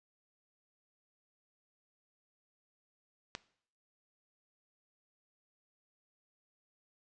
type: click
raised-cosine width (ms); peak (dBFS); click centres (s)
0.2; -20; 3.351
effects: noise-tail reverb RT60 0.6 s tail -19 dB re dry + resampled to 22050 Hz